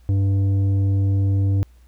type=tone with tanh clipping; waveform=sine; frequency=98 Hz; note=G2; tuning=in tune; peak=-17 dBFS; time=0.09-1.63 s; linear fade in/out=0 ms; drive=8 dB; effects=added 60 Hz sine -47 dBFS peak until 1.87 s + pink hiss -62 dBFS RMS until 1.87 s